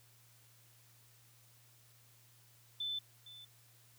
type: tone with echo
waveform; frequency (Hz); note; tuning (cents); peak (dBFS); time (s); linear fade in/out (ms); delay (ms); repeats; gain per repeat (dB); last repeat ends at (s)
sine; 3520; A7; 0; -36; 2.8-2.99; 5; 460; 1; -15; 3.45
effects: added 117 Hz sine -66 dBFS peak until 3.98 s + white hiss -66 dBFS RMS until 3.98 s